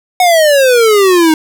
square exponential sweep, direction down, 740 to 308.5 Hz, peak -6 dBFS, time 0.2-1.34 s, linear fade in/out 2 ms, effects none

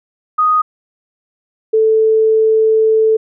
sine tone pair in turn, 1244.5 / 440 Hz, D#6 / A4, 0 / 0 cents, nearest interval octave + tritone, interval 1800 cents, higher first, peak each -9 / -8 dBFS, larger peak second, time 0.38-0.62 / 1.73-3.17 s, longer second, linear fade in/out 10 ms, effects none

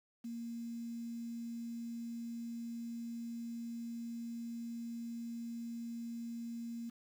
sine tone with quantisation, 233.1 Hz, A#3, in tune, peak -40 dBFS, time 0.24-6.9 s, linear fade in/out 10 ms, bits 10, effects none

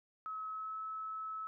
sine tone with pitch glide, 1285 to 1298.4 Hz, E6 to E6, -45 to -27 cents, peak -39 dBFS, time 0.26-1.47 s, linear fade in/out 0 ms, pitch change +18 cents, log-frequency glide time 0.49-0.77 s, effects none

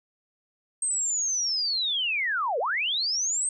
sine linear two-way sweep, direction down then up, 8450 to 440 to 8450 Hz, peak -24 dBFS, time 0.82-3.49 s, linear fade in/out 2 ms, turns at 2.59 s, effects none

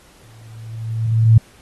sine tone with exponential growth, 112.5 Hz, A2, 39 cents sharp, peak -5 dBFS, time 0.23-1.38 s, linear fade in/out 5 ms, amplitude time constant 250 ms, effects pink hiss -50 dBFS RMS until 1.61 s + AAC 32 kbps

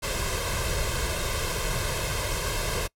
pink noise with comb filter, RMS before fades -28 dBFS, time 0.02-2.88 s, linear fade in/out 20 ms, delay 1.9 ms, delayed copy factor +0.75, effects noise-tail reverb RT60 0.1 s tail -24 dB re dry + low-pass 12000 Hz 12 dB/octave

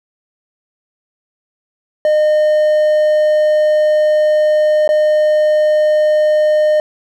triangle tone with dropouts, 610 Hz, D#5, 34 cents flat, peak -7 dBFS, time 2.05-6.8 s, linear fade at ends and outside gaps 1 ms, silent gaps 4.877-4.89 s, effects none

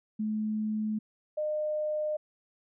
sine tone pair in turn, 215.1 / 608.4 Hz, A3 / D#5, -39 / -39 cents, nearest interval octave + tritone, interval 1800 cents, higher second, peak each -28 dBFS, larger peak neither, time 0.19-0.99 / 1.37-2.17 s, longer neither, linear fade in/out 10 ms, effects none

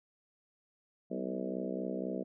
harmonic tone with a mistuned harmonic, 64 Hz, C2, 38 cents flat, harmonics 3 / 4 / 5 / 6 / 7 / 8 / 9 / 10, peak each -40 / -41 / -42 / -43 / -43 / -44 / -45 / -45 dBFS, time 1.1-2.24 s, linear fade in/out 20 ms, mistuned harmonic 4, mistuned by -44 cents, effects none

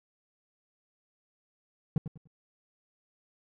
triangle tone with echo, 155.56 Hz, D#3, in tune, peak -20 dBFS, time 1.96-1.98 s, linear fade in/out 2 ms, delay 98 ms, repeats 3, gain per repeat -11 dB, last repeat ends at 2.274 s, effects none

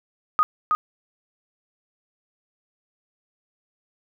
sine tone with echo, 1244.5 Hz, D#6, in tune, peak -14 dBFS, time 0.39-0.43 s, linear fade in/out 0 ms, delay 320 ms, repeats 1, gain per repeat -3 dB, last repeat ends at 0.75 s, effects none

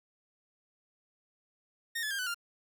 sawtooth tone with pitch steps, 1843 / 1719.6 / 1604.4 / 1497 / 1396.7 Hz, A#6 / A6 / G6 / F#6 / F6, -20 / -40 / +40 / +20 / 0 cents, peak -29 dBFS, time 1.95-2.345 s, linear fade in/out 10 ms, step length 79 ms, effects none

